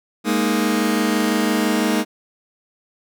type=chord; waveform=sawtooth; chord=Ab suspended second; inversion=none; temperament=just; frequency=207.7 / 233.6 / 311.5 Hz; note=Ab3 / Bb3 / Eb4; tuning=0 / +4 / +2 cents; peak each=-17 dBFS; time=0.24-2.05 s; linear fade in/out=50 ms; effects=none